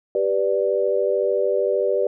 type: chord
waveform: sine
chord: G major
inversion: none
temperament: equal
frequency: 392 / 493.9 / 587.3 Hz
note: G4 / B4 / D5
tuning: 0 / 0 / 0 cents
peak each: -22 dBFS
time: 0.15-2.07 s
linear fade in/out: 2 ms
effects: none